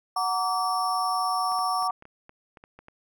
sawtooth tone, 5430 Hz, F8, 50 cents flat, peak -32 dBFS, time 0.16-1.88 s, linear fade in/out 10 ms
sine chord, Gb augmented, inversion none, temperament just, 740 / 925 / 1156.2 Hz, Gb5 / Bb5 / D6, 0 / -14 / -27 cents, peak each -28 / -32 / -26 dBFS, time 0.16-1.91 s, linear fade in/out 5 ms
clicks, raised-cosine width 0.5 ms, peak -32 dBFS, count 11, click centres 1.52 / 1.589 / 1.825 / 1.901 / 2.024 / 2.054 / 2.294 / 2.572 / 2.639 / 2.79 / 2.884 s
effects none

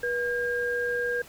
sine tone pair together, 483.9 / 1614 Hz, B4 / G#6, -35 / -50 cents, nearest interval octave + major sixth, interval 2085 cents, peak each -28 dBFS, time 0.03-1.22 s, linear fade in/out 5 ms, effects pink hiss -49 dBFS RMS until 1.28 s

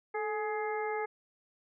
harmonic tone with a mistuned harmonic, 420.1 Hz, G#4, 20 cents sharp, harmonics 1 / 2 / 3 / 4 / 5, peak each -34 / -36 / -43 / -44 / -42 dBFS, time 0.14-1.06 s, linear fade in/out 10 ms, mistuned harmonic 1, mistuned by +57 cents, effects none

